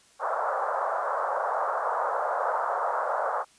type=band-pass noise; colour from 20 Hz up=pink; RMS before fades=-28 dBFS; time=0.19-3.45 s; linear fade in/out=50 ms; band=530 to 1400 Hz; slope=48 dB/octave; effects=white hiss -59 dBFS RMS until 3.58 s + resampled to 22050 Hz